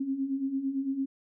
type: beating tone pair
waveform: sine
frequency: 264 / 272.9 Hz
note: C4 / C#4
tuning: +16 / -27 cents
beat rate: 8.9 Hz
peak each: -35 / -29 dBFS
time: 0-1.06 s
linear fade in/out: 10 ms
effects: none